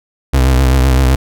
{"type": "tone with vibrato", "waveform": "35% pulse", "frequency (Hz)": 65.1, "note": "C2", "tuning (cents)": -8, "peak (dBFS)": -6, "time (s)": [0.33, 1.16], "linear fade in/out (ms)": 10, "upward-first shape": "triangle", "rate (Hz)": 7.8, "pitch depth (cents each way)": 74, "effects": []}